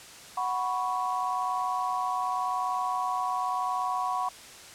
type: chord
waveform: sine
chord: F# suspended fourth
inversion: none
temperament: equal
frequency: 740 / 987.8 / 1108.7 Hz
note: F#5 / B5 / C#6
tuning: 0 / 0 / 0 cents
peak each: -31 dBFS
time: 0.37-4.29 s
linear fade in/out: 5 ms
effects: white hiss -47 dBFS RMS until 4.74 s + low-pass 9000 Hz 12 dB/octave